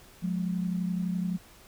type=tone pair together; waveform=sine; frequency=178.9 / 210.7 Hz; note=F3 / G#3; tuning=+42 / +25 cents; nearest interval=minor third; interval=283 cents; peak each=-28 / -34 dBFS; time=0.22-1.38 s; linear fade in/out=20 ms; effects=pink hiss -54 dBFS RMS until 1.67 s